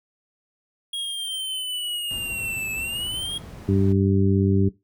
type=linear two-way sweep; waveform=square; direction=down then up; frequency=3292 to 2600 to 3292 Hz; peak=-27 dBFS; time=0.93-3.38 s; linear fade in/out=5 ms; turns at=2.73 s
type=noise; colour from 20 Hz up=brown; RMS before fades=-35 dBFS; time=2.1-3.93 s; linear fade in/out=10 ms
type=harmonic tone; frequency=97.4 Hz; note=G2; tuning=11 cents flat; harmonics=1 / 2 / 3 / 4; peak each=-19 / -22 / -24 / -25 dBFS; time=3.68-4.69 s; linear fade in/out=10 ms
effects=noise-tail reverb RT60 0.2 s tail -18 dB re dry + high-pass 60 Hz 12 dB/octave